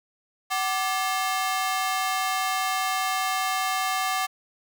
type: ring-modulated tone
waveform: sawtooth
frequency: 965 Hz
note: B5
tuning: 40 cents flat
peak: -17 dBFS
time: 0.5-4.27 s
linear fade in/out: 20 ms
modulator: 210 Hz
effects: none